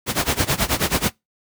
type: noise with tremolo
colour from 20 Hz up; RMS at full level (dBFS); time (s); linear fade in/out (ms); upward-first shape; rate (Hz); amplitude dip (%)
pink; -17; 0.06-1.12; 50; sine; 9.3; 90
effects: noise-tail reverb RT60 0.2 s tail -26 dB re dry + high-pass 60 Hz 12 dB/octave